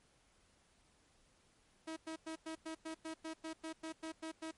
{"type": "tone bursts", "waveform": "sawtooth", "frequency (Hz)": 320.6, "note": "E4", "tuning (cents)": -48, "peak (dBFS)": -38, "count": 14, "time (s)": [1.87, 4.514], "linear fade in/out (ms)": 10, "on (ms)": 96, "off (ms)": 100, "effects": ["pink hiss -71 dBFS RMS until 4.57 s", "MP3 48 kbps"]}